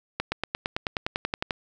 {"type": "accelerating click train", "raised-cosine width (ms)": 0.3, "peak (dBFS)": -10, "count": 14, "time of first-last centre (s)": [0.2, 1.508], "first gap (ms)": 120, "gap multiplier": 0.97, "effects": []}